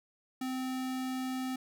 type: tone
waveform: square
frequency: 258.6 Hz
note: C4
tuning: 20 cents flat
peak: -34 dBFS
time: 0.41-1.56 s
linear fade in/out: 5 ms
effects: none